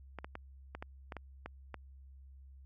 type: clicks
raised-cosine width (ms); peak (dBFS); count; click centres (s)
0.5; -27; 9; 0.187 / 0.245 / 0.354 / 0.75 / 0.825 / 1.122 / 1.167 / 1.46 / 1.743
effects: added 67 Hz sine -52 dBFS peak until 2.65 s